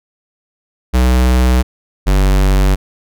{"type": "tone pair in turn", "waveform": "square", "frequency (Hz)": [62.7, 48.07], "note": ["B1", "G1"], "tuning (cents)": [27, -33], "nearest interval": "perfect fourth", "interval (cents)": 460, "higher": "first", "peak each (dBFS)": -9, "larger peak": "neither", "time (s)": [[0.93, 1.63], [2.06, 2.76]], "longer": "neither", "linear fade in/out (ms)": 20, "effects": []}